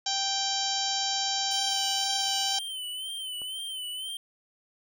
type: harmonic tone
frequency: 784 Hz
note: G5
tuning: in tune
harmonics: 1 / 2 / 3 / 4 / 5 / 6 / 7 / 8 / 9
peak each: -33 / -42 / -45 / -33 / -34 / -35 / -33 / -37 / -38 dBFS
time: 0.06-2.59 s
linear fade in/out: 5 ms
type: tone with vibrato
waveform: square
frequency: 3062 Hz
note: G7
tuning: 41 cents flat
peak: -34 dBFS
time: 1.51-4.17 s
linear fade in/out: 2 ms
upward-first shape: sine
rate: 2 Hz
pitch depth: 63 cents each way
type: click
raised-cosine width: 1 ms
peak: -34 dBFS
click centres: 3.418 s
effects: none

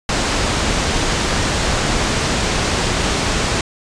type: low-pass noise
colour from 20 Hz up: pink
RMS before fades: -18 dBFS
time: 0.09-3.61 s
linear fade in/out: 2 ms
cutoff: 8000 Hz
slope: 24 dB/octave
effects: resampled to 22050 Hz

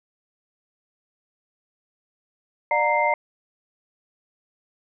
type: tone cluster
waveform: sine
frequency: 595 / 720 / 929 / 2093 Hz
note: D5 / F#5 / A#5 / C7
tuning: +22 / -47 / -6 / 0 cents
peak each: -24 / -27 / -21 / -24 dBFS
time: 2.71-3.14 s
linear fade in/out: 2 ms
effects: none

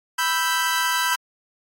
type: chord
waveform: sawtooth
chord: E minor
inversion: second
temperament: equal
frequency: 987.8 / 1318.5 / 1568 Hz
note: B5 / E6 / G6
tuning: 0 / 0 / 0 cents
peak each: -20 / -23 / -20 dBFS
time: 0.18-1.16 s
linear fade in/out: 10 ms
effects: AAC 48 kbps

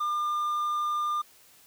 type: tone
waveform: triangle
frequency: 1202 Hz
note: D6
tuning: 40 cents sharp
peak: -24 dBFS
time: 0-1.22 s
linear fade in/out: 10 ms
effects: white hiss -57 dBFS RMS until 1.66 s

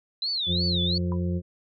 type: tone with vibrato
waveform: sine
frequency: 3949 Hz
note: B7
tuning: 1 cent flat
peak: -25 dBFS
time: 0.22-0.98 s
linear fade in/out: 2 ms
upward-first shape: sine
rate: 2.9 Hz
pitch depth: 230 cents each way
type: harmonic tone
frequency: 88.2 Hz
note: F2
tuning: 18 cents sharp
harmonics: 1 / 2 / 4 / 5 / 6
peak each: -27 / -27 / -35 / -46 / -40 dBFS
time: 0.46-1.42 s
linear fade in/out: 50 ms
type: tone with exponential decay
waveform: sine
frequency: 987.8 Hz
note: B5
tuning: in tune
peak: -31 dBFS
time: 1.12-1.2 s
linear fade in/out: 1 ms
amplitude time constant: 16 ms
effects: none

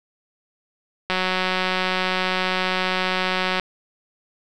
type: click train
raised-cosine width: 0.3 ms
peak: -6 dBFS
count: 463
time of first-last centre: 1.1-3.597 s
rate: 185 Hz
effects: none

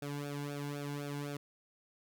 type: tone with flanger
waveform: sawtooth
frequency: 143.9 Hz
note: D3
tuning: 35 cents flat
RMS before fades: -40 dBFS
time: 0.02-1.37 s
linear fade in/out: 5 ms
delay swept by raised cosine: 0.98 to 1.64 ms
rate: 3.9 Hz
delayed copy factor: -0.9
effects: none

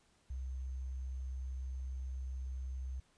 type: tone with sample-and-hold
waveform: sine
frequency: 64.8 Hz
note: C2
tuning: 16 cents flat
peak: -38 dBFS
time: 0.3-3 s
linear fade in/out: 5 ms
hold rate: 6300 Hz
effects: pink hiss -71 dBFS RMS until 3.17 s + resampled to 22050 Hz

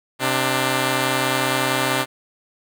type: tone pair together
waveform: 5% pulse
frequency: 130.81 / 296.9 Hz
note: C3 / D4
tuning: 0 / +19 cents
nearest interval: octave + major second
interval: 1419 cents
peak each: -10 dBFS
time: 0.19-2.06 s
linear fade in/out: 50 ms
effects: none

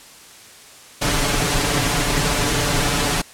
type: noise with comb filter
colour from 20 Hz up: pink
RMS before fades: -19 dBFS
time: 1.01-3.22 s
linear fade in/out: 10 ms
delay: 6.9 ms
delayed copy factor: +0.75
effects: white hiss -43 dBFS RMS until 3.33 s + low-pass 10000 Hz 12 dB/octave

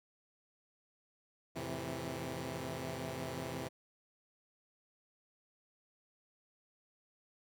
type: chord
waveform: 10% pulse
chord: F major seventh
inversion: none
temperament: equal with one note detuned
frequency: 85.41 / 110 / 130.81 / 164.81 Hz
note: F2 / A2 / C3 / E3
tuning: -38 / 0 / 0 / 0 cents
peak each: -39 / -40 / -34 / -36 dBFS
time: 1.55-3.69 s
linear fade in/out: 20 ms
effects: none

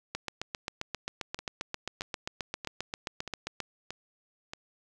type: two click trains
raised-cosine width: 0.2 ms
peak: -21 / -16 dBFS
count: 6 / 27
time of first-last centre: 1.39-4.535 / 0.15-3.603 s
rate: 1.59 / 7.53 Hz
effects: none

